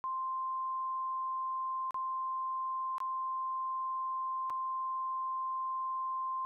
sine tone with dropouts, 1046.5 Hz, C6, in tune, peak -33 dBFS, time 0.04-6.45 s, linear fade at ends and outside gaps 0 ms, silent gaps 1.908-1.944 / 2.982-3.003 / 4.498-4.503 s, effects none

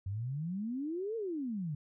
sine exponential two-way sweep, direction up then down, 92.2 to 466.2 to 140.9 Hz, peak -34 dBFS, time 0.06-1.75 s, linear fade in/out 5 ms, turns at 1.16 s, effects none

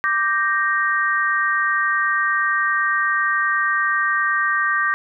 sine chord, G minor, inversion second, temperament equal, 1174.7 / 1568 / 1864.7 Hz, D6 / G6 / Bb6, 0 / 0 / 0 cents, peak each -21 dBFS, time 0.04-4.94 s, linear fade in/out 0 ms, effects none

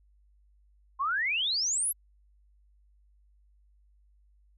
sine exponential sweep, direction up, 1029 to 11840 Hz, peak -26 dBFS, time 0.99-1.93 s, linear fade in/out 20 ms, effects added 50 Hz sine -60 dBFS peak until 4.57 s

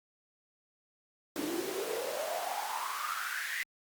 pink noise with high-pass filter sweep, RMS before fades -36 dBFS, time 1.36-3.63 s, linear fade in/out 0 ms, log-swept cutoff 280 to 2000 Hz, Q 7.7, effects Opus 48 kbps

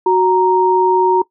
sine tone pair together, 370 / 932.3 Hz, F#4 / A#5, 0 / 0 cents, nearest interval octave + major third, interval 1600 cents, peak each -12 dBFS, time 0.06-1.22 s, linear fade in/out 5 ms, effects noise-tail reverb RT60 0.1 s tail -20 dB re dry

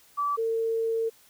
sine tone pair in turn, 1155 / 452.7 Hz, D6 / A4, -29 / +49 cents, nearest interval octave + major third, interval 1622 cents, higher first, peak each -24 dBFS, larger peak neither, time 0.17-0.37 / 0.37-1.1 s, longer second, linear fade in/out 20 ms, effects white hiss -58 dBFS RMS until 1.29 s

